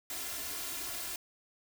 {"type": "noise with comb filter", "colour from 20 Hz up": "white", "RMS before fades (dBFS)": -39, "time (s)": [0.1, 1.16], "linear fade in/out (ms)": 2, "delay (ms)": 2.9, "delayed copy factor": 0.9, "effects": []}